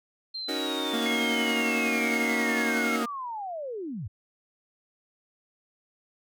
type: linear sweep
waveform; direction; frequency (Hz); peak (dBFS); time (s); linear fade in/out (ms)
sine; down; 4186 to 80.6; -32; 0.34-4.08; 10
type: chord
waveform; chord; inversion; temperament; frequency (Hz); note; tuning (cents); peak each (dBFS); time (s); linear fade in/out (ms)
sawtooth; D# minor seventh; third; equal; 277.2 / 311.1 / 370 / 466.2; C#4 / D#4 / F#4 / A#4; 0 / 0 / 0 / 0; -30 / -30 / -32 / -33; 0.48-3.04; 10
type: tone with tremolo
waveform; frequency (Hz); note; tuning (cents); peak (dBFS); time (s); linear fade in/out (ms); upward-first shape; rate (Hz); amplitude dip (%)
sawtooth; 233.1; A#3; 0; -23; 0.93-3.06; 10; triangle; 11; 35
type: tone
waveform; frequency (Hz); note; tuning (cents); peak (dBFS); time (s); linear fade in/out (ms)
triangle; 2156; C#7; -49; -27; 1.06-2.96; 0
effects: none